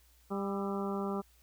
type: harmonic tone with a mistuned harmonic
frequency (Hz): 198.3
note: G3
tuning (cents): +20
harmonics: 1 / 2 / 3 / 4 / 5 / 6 / 7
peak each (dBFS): -35 / -37 / -44 / -43 / -46 / -43 / -48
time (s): 0.3-1.22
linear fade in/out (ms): 20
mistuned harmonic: 7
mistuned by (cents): -70
effects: added 60 Hz sine -63 dBFS peak until 1.42 s + white hiss -67 dBFS RMS until 1.42 s